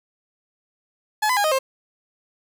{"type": "tone with pitch steps", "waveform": "30% pulse", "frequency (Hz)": [853, 1008, 817, 622, 531], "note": ["G#5", "B5", "G#5", "D#5", "C5"], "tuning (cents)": [46, 35, -29, -1, 25], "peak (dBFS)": -15, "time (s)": [1.22, 1.59], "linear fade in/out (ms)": 10, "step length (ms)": 74, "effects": []}